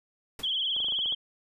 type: noise with exponential decay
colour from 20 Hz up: pink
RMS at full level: -38 dBFS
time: 0.39-0.53 s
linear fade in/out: 2 ms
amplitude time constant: 30 ms
type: tone with vibrato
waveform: sine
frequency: 3200 Hz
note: G7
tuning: 35 cents sharp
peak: -26 dBFS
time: 0.43-1.15 s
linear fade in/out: 10 ms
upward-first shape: triangle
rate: 19 Hz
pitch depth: 110 cents each way
type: clicks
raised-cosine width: 1 ms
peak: -32 dBFS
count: 8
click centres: 0.765 / 0.803 / 0.845 / 0.885 / 0.923 / 0.99 / 1.059 / 1.124 s
effects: resampled to 32000 Hz